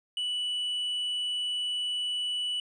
triangle tone, 2960 Hz, F#7, in tune, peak -27 dBFS, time 0.17-2.6 s, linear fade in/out 2 ms, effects resampled to 22050 Hz

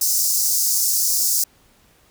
pink high-pass noise, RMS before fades -19 dBFS, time 0.01-1.44 s, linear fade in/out 5 ms, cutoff 5100 Hz, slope 48 dB/octave, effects pink hiss -56 dBFS RMS until 2.1 s

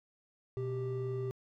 triangle tone pair together, 123.47 / 392 Hz, B2 / G4, 0 / 0 cents, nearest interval octave + minor sixth, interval 2000 cents, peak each -34 / -34 dBFS, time 0.57-1.31 s, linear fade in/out 0 ms, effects tanh soft clip ceiling -24 dBFS

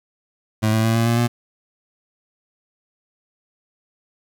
25% pulse tone with pitch steps, 108.8 / 110.83 / 112.9 / 115 / 117.15 / 119.33 Hz, A2 / A2 / A2 / A#2 / A#2 / A#2, -19 / +13 / +45 / -23 / +9 / +41 cents, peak -12 dBFS, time 0.62-1.28 s, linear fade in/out 20 ms, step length 110 ms, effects 9-bit

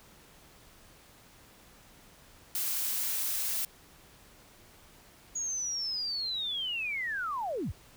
blue noise, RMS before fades -32 dBFS, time 2.55-3.65 s, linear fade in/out 2 ms
sine linear sweep, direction down, 6740 to 39.19 Hz, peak -31 dBFS, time 5.35-7.72 s, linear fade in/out 10 ms
effects pink hiss -57 dBFS RMS until 7.96 s

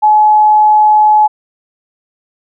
sine tone, 851 Hz, G#5, 42 cents sharp, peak -4 dBFS, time 0.02-1.28 s, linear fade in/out 20 ms, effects none

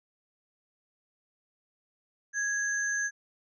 sine tone pair together, 1661.2 / 6267 Hz, G#6 / G8, 0 / -1 cents, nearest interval octave + major seventh, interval 2299 cents, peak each -28 / -35 dBFS, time 2.33-3.11 s, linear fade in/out 50 ms, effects none

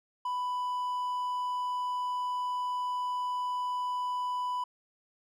triangle tone, 993 Hz, B5, 9 cents sharp, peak -28 dBFS, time 0.25-4.64 s, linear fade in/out 5 ms, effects none

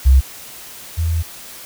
sine tone pair in turn, 66 / 82.36 Hz, C2 / E2, +16 / -1 cents, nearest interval major third, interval 383 cents, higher second, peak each -6 / -15 dBFS, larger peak first, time 0.05-0.21 / 0.97-1.23 s, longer second, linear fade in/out 20 ms, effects white hiss -36 dBFS RMS until 1.65 s

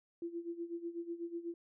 sine tone with tremolo, 340 Hz, F4, 46 cents flat, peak -36 dBFS, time 0.22-1.54 s, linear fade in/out 2 ms, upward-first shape sine, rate 8.1 Hz, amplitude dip 80%, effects none

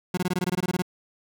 30% pulse tone bursts, 180.8 Hz, F#3, 40 cents flat, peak -20 dBFS, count 13, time 0.14-0.822 s, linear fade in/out 5 ms, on 34 ms, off 20 ms, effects none

